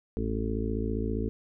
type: harmonic tone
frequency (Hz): 55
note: A1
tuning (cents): 0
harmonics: 1 / 2 / 4 / 5 / 6 / 7 / 8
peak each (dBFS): -32 / -35 / -34 / -36 / -41 / -38 / -36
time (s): 0.17-1.29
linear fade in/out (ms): 0
effects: none